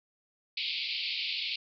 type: band-pass noise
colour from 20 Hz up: white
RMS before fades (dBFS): -34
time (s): 0.57-1.56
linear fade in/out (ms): 5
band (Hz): 2200 to 4700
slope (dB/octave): 96
effects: none